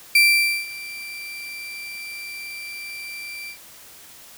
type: tone with ADSR envelope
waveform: 35% pulse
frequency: 2349 Hz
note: D7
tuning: in tune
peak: -9 dBFS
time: 0.15-3.58 s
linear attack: 4 ms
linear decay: 500 ms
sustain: -21 dB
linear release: 96 ms
effects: white hiss -45 dBFS RMS until 4.37 s